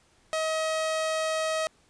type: tone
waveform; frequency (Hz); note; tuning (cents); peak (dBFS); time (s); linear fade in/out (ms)
sawtooth; 635; D#5; +35; -22; 0.33-1.67; 0
effects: pink hiss -63 dBFS RMS until 1.89 s + resampled to 22050 Hz